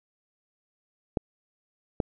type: clicks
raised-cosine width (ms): 2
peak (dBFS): -11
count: 2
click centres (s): 1.172 / 2.002
effects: none